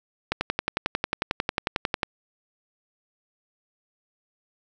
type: click train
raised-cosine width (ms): 0.3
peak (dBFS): -7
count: 20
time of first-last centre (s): 0.32-2.032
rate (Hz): 11.1
effects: none